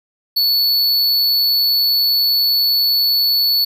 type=tone; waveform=square; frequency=4435 Hz; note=C#8; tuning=in tune; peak=-13 dBFS; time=0.36-3.65 s; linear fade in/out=10 ms; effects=none